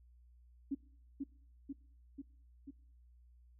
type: tone with echo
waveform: sine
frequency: 277.2 Hz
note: C#4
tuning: in tune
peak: -33 dBFS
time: 0.71-0.75 s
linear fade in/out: 10 ms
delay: 490 ms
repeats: 4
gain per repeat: -3 dB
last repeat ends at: 2.71 s
effects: noise-tail reverb RT60 0.6 s tail -23 dB re dry + added 60 Hz sine -60 dBFS peak until 3.59 s